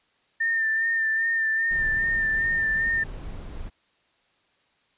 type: tone with vibrato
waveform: sine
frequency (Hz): 1800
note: A6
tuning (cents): +39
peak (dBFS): -21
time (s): 0.4-3.04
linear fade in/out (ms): 10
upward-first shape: sine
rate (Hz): 2.5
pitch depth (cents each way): 30
type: noise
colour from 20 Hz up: brown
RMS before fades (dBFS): -36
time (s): 1.7-3.7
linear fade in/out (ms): 20
effects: white hiss -66 dBFS RMS until 4.97 s + resampled to 8000 Hz